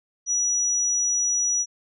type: tone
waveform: sine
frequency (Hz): 5850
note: F#8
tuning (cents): -21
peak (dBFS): -20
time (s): 0.26-1.66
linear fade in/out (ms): 50
effects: none